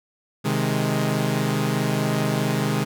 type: chord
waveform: sawtooth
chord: Ab major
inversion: first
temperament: equal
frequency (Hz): 130.81 / 155.56 / 207.7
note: C3 / Eb3 / Ab3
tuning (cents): 0 / 0 / 0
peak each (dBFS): -21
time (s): 0.44-2.85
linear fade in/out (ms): 20
effects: none